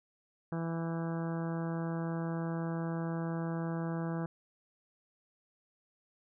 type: harmonic tone with a mistuned harmonic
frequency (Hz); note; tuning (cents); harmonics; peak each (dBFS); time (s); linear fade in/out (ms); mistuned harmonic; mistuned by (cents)
165.8; E3; +10; 1 / 2 / 3 / 4 / 5 / 6 / 7 / 8 / 9 / 10; -34 / -40 / -44 / -46 / -48 / -50 / -51 / -52 / -53 / -54; 0.52-4.26; 2; 10; -43
effects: none

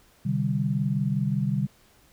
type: chord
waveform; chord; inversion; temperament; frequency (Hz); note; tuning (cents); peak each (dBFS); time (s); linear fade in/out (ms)
sine; C suspended second; none; equal with one note detuned; 130.81 / 150.26 / 196; C3 / D3 / G3; 0 / +40 / 0; -27; 0.25-1.67; 10
effects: pink hiss -59 dBFS RMS until 2.12 s

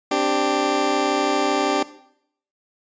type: chord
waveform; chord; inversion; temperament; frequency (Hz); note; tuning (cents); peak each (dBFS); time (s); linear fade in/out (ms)
20% pulse; C suspended second; none; just; 261.6 / 294.3 / 392.4; C4 / D4 / G4; 0 / +4 / +2; -22 / -17 / -18; 0.11-1.83; 5
effects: noise-tail reverb RT60 0.7 s tail -17 dB re dry + resampled to 16000 Hz

